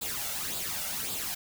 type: noise with flanger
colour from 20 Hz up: white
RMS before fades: -34 dBFS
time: 0.01-1.35 s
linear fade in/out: 10 ms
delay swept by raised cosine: 0.25 to 1.45 ms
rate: 1.8 Hz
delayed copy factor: +0.6
effects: none